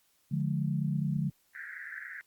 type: chord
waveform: sine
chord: D diminished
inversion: none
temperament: just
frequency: 146.83 / 176.2 / 211.4 Hz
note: D3 / F3 / Ab3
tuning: 0 / +16 / +31 cents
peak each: -30 / -33 / -35 dBFS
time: 0.31-1.3 s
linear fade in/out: 10 ms
type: band-pass noise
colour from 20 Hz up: white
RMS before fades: -43 dBFS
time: 1.55-2.21 s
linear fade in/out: 0 ms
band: 1500 to 2000 Hz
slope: 96 dB/octave
effects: white hiss -70 dBFS RMS until 2.26 s + Opus 48 kbps